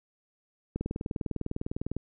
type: click train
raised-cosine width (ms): 3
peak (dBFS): -19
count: 25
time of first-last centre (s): 0.76-1.966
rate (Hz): 19.9
effects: none